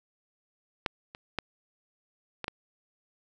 clicks, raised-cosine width 0.3 ms, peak -11 / -26 / -13 / -18 / -16 dBFS, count 5, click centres 0.862 / 1.149 / 1.387 / 2.443 / 2.481 s, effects none

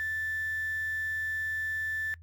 sine tone with quantisation, 1760 Hz, A6, in tune, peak -30 dBFS, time 0-2.14 s, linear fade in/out 0 ms, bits 8, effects noise-tail reverb RT60 0.1 s tail -21 dB re dry + added 83 Hz sine -48 dBFS peak until 2.22 s

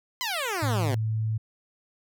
10% pulse exponential sweep, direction down, 1046.5 to 118.2 Hz, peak -19 dBFS, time 0.21-0.95 s, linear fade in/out 0 ms
sine tone, 110 Hz, A2, in tune, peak -24 dBFS, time 0.62-1.38 s, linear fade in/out 10 ms
effects none

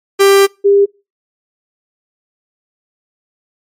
45% pulse / sine tone pair in turn, 394.5 / 400.7 Hz, G4 / G4, +11 / +38 cents, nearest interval unison, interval 27 cents, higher second, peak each -5 dBFS, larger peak neither, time 0.19-0.47 / 0.64-0.86 s, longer first, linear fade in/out 20 ms, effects noise-tail reverb RT60 0.3 s tail -26 dB re dry + MP3 64 kbps

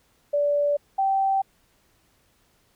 sine tone pair in turn, 580 / 776.9 Hz, D5 / G5, -22 / -16 cents, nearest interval perfect fourth, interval 506 cents, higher second, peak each -19 dBFS, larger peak neither, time 0.33-0.77 / 0.98-1.42 s, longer neither, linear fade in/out 10 ms, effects pink hiss -64 dBFS RMS until 2.75 s

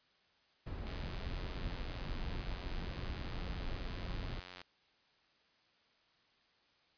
brown noise, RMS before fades -41 dBFS, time 0.66-4.4 s, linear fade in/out 10 ms
click train, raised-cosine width 0.2 ms, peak -31 dBFS, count 340, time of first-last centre 0.87-4.616 s, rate 90.5 Hz
effects white hiss -71 dBFS RMS until 6.97 s + resampled to 11025 Hz

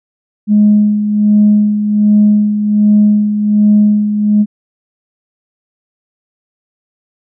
sine tone with tremolo, 209.2 Hz, G#3, 13 cents sharp, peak -3 dBFS, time 0.47-4.46 s, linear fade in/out 50 ms, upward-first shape sine, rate 1.3 Hz, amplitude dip 60%, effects tanh soft clip ceiling 0 dBFS

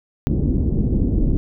pink low-pass noise, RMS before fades -18 dBFS, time 0.27-1.37 s, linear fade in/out 0 ms, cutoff 340 Hz, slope 24 dB/octave, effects none

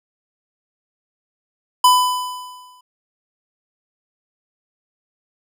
square tone with exponential decay, 1000 Hz, B5, 21 cents sharp, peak -8 dBFS, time 1.84-2.81 s, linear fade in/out 5 ms, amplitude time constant 210 ms, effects none

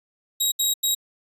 15% pulse tone bursts at uneven times, 3816 Hz, A#7, 40 cents sharp, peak -12 dBFS, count 3, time 0.4-0.52 / 0.59-0.74 / 0.83-0.95 s, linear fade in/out 10 ms, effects resampled to 32000 Hz

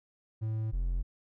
triangle tone pair in turn, 110 / 43.65 Hz, A2 / F1, 0 / 0 cents, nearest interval octave + major third, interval 1600 cents, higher first, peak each -28 / -26 dBFS, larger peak second, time 0.41-0.72 / 0.72-1.03 s, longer neither, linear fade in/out 20 ms, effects none

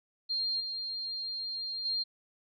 sine tone with level steps, 4202 Hz, C8, 7 cents sharp, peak -29 / -34 / -29 dBFS, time 0.29-2.04 s, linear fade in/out 20 ms, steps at 0.6 / 1.85 s, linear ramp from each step 5 ms, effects none

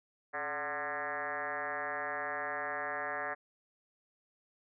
sine tone with frequency modulation, 1203 Hz, D6, 41 cents sharp, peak -34 dBFS, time 0.33-3.35 s, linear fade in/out 20 ms, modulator 155 Hz, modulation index 4.6, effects none

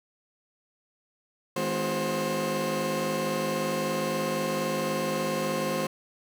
30% pulse tone cluster, 158.6 / 208.6 / 253.1 / 362.7 / 530 Hz, D#3 / G#3 / B3 / F#4 / C5, +33 / +8 / +43 / -34 / +22 cents, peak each -33 / -31 / -34 / -32 / -27 dBFS, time 1.56-5.87 s, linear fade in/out 5 ms, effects none

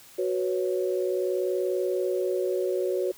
sine chord, F# suspended fourth, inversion none, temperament equal, 370 / 493.9 / 554.4 Hz, F#4 / B4 / C#5, 0 / 0 / 0 cents, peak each -26 / -31 / -30 dBFS, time 0.18-3.12 s, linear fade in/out 10 ms, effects white hiss -51 dBFS RMS until 3.17 s

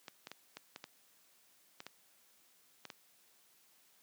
clicks, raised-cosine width 0.2 ms, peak -28 dBFS, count 10, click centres 0.082 / 0.271 / 0.316 / 0.57 / 0.761 / 0.841 / 1.804 / 1.866 / 2.853 / 2.902 s, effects white hiss -68 dBFS RMS until 4.02 s + high-pass 150 Hz 12 dB/octave

